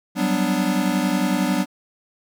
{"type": "chord", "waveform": "square", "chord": "G major seventh", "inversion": "third", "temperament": "equal", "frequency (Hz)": [185, 196, 246.9, 293.7], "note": ["F#3", "G3", "B3", "D4"], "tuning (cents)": [0, 0, 0, 0], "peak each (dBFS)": -25, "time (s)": [0.15, 1.66], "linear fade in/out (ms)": 50, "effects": []}